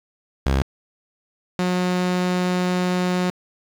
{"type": "tone pair in turn", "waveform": "sawtooth", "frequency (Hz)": [67.3, 180.87], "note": ["C2", "F#3"], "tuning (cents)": [49, -39], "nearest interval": "octave + perfect fourth", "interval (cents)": 1712, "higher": "second", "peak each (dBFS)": [-13, -15], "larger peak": "first", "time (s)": [[0.46, 0.62], [1.59, 3.3]], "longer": "second", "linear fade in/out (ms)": 0, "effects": ["low-pass 6000 Hz 12 dB/octave", "7-bit"]}